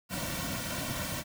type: noise with comb filter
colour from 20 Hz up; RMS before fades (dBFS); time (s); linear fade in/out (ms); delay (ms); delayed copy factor
pink; -35; 0.09-1.24; 50; 2.4; -1
effects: none